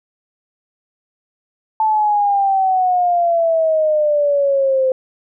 sine exponential sweep, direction down, 880 to 517 Hz, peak -12 dBFS, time 1.8-4.92 s, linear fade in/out 2 ms, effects none

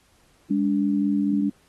sine tone pair together, 204 / 288.5 Hz, G#3 / D4, -31 / -31 cents, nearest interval tritone, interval 600 cents, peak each -22 dBFS, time 0.5-1.5 s, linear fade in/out 10 ms, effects pink hiss -61 dBFS RMS until 1.68 s + AAC 32 kbps

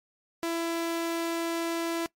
sawtooth tone, 334.1 Hz, E4, 23 cents sharp, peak -24 dBFS, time 0.43-2.06 s, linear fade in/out 0 ms, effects noise-tail reverb RT60 0.1 s tail -21 dB re dry + MP3 64 kbps

